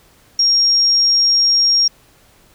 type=tone; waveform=sine; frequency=5580 Hz; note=F8; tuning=2 cents flat; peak=-10 dBFS; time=0.39-1.88 s; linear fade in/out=5 ms; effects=pink hiss -51 dBFS RMS until 2.54 s